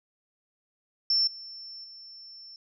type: tone with level steps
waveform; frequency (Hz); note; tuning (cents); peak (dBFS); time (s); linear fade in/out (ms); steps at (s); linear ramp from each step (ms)
sine; 5380; E8; +34; -21 / -40 / -44; 1.1-2.56; 2; 1.27 / 1.84; 5
effects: none